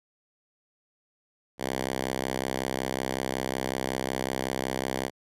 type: tone with high-pass filter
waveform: 5% pulse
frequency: 65.41 Hz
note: C2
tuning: in tune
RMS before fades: -31 dBFS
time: 1.58-5.11 s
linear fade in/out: 50 ms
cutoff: 130 Hz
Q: 0.56
effects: resampled to 32000 Hz